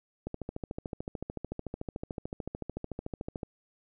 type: click train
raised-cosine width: 2 ms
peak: -22 dBFS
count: 44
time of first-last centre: 0.27-3.432 s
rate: 13.6 Hz
effects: none